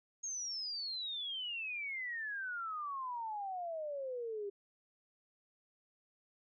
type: exponential sweep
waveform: sine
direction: down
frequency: 6600 to 394.8 Hz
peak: -38 dBFS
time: 0.23-4.5 s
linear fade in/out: 10 ms
effects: none